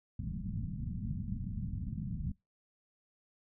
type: low-pass noise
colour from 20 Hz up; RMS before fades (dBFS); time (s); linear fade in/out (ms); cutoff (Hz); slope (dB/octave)
white; -38; 0.19-2.32; 5; 210; 48
effects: noise-tail reverb RT60 0.2 s tail -23 dB re dry